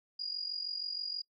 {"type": "tone with amplitude modulation", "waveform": "sine", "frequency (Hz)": 4862, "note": "D#8", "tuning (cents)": -41, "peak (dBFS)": -32, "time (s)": [0.19, 1.22], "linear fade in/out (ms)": 10, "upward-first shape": "sine", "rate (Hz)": 46.3, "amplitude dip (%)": 75, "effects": ["noise-tail reverb RT60 0.1 s tail -26 dB re dry"]}